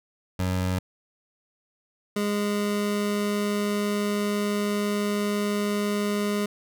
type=tone pair in turn; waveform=25% pulse; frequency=92.1 / 206 Hz; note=F#2 / G#3; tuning=-7 / -14 cents; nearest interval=octave + major second; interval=1393 cents; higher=second; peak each=-20 / -20 dBFS; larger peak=neither; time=0.39-0.79 / 2.16-6.46 s; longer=second; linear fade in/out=5 ms; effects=none